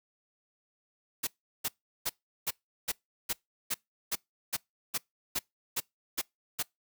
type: noise bursts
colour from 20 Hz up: white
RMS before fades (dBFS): -31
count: 14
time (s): 1.23-6.628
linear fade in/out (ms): 10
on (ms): 42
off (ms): 370
effects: noise-tail reverb RT60 0.2 s tail -26 dB re dry

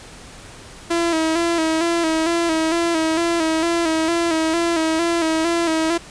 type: tone with vibrato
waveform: sawtooth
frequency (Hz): 329.2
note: E4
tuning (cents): -2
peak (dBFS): -13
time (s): 0.9-5.98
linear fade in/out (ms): 10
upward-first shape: square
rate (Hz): 2.2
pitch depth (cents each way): 49
effects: pink hiss -40 dBFS RMS until 6.1 s + resampled to 22050 Hz

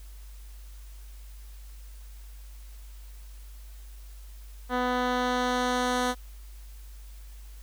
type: tone with low-pass filter sweep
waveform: 10% pulse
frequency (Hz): 249.2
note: B3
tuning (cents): +16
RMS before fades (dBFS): -27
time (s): 4.69-6.15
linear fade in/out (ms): 50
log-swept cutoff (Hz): 2500 to 11000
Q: 0.7
effects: added 50 Hz sine -42 dBFS peak until 7.62 s + white hiss -57 dBFS RMS until 7.62 s

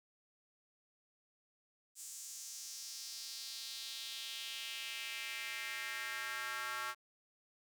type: tone with high-pass filter sweep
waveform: square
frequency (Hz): 123.5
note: B2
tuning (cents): 0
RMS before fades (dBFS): -44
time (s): 1.95-6.95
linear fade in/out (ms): 50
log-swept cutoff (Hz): 7600 to 1300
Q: 2.6
effects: none

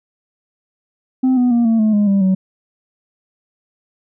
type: tone with pitch steps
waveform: sine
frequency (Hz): 258.8 / 247.4 / 236.5 / 226.1 / 216.1 / 206.6 / 197.5 / 188.8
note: C4 / B3 / A#3 / A3 / A3 / G#3 / G3 / F#3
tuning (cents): -19 / +3 / +25 / +47 / -31 / -9 / +13 / +35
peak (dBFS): -8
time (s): 1.23-2.35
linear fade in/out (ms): 10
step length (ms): 140
effects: tanh soft clip ceiling -10 dBFS

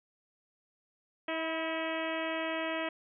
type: harmonic tone with a mistuned harmonic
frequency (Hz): 322.2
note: E4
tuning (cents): -39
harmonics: 1 / 2 / 3 / 4 / 5 / 6 / 7 / 8 / 9 / 10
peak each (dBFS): -38 / -36 / -42 / -43 / -44 / -41 / -44 / -43 / -47 / -47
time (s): 1.28-2.89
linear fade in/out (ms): 5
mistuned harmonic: 3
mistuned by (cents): +32
effects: none

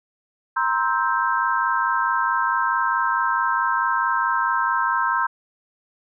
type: chord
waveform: sine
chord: C dominant seventh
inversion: third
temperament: just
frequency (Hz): 941.9 / 1046.5 / 1308.1 / 1569.8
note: Bb5 / C6 / E6 / G6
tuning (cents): +18 / 0 / -14 / +2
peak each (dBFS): -24 / -23 / -25 / -24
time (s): 0.56-5.27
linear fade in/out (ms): 10
effects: none

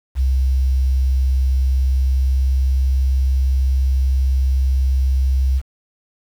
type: tone with pitch glide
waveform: sine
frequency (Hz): 65.41 to 65.83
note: C2 to C2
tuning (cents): 0 to +11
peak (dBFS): -13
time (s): 0.15-5.62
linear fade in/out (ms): 50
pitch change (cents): +11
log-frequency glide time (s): 1.52-2.69
effects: 7-bit

